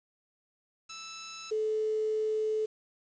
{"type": "tone pair in turn", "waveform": ["5% pulse", "sine"], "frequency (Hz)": [1318, 433.5], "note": ["E6", "A4"], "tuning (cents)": [-1, -26], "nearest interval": "octave + perfect fifth", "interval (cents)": 1925, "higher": "first", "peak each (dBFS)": -27, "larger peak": "neither", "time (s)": [[0.89, 1.51], [1.51, 2.66]], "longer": "second", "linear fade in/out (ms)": 10, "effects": ["resampled to 16000 Hz", "9-bit"]}